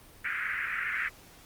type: band-pass noise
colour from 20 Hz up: white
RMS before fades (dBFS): -32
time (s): 0.24-1.09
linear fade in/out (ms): 10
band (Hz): 1400 to 2200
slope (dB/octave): 48
effects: pink hiss -54 dBFS RMS until 1.45 s + Opus 32 kbps